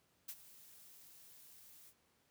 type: noise with ADSR envelope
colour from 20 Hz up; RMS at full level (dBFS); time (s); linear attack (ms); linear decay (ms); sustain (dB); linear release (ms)
blue; -44; 0.28-1.94; 11; 53; -16; 64
effects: pink hiss -75 dBFS RMS until 2.3 s + high-pass 80 Hz 12 dB/octave